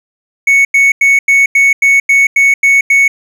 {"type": "tone bursts", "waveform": "triangle", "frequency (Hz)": 2217, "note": "C#7", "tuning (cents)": 0, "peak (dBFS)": -3, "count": 10, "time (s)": [0.47, 3.08], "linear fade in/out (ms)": 5, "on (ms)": 180, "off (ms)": 90, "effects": []}